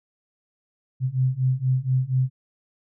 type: beating tone pair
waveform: sine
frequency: 127.4 / 131.6 Hz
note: C3 / C3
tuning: -46 / +10 cents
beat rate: 4.2 Hz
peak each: -23 / -22 dBFS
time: 1-2.3 s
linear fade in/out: 50 ms
effects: none